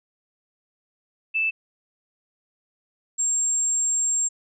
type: tone pair in turn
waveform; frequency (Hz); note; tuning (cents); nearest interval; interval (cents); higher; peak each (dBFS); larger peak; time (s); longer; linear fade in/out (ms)
sine; 2637 / 7459; E7 / A#8; 0 / 0; octave + tritone; 1800; second; -20; neither; 1.34-1.51 / 3.18-4.29; second; 20
effects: none